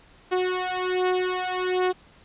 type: beating tone pair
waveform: sawtooth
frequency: 366.2 / 367.5 Hz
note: F#4 / F#4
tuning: -18 / -12 cents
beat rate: 1.3 Hz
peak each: -22 dBFS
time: 0.31-1.93 s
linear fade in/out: 20 ms
effects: pink hiss -54 dBFS RMS until 2.24 s + resampled to 8000 Hz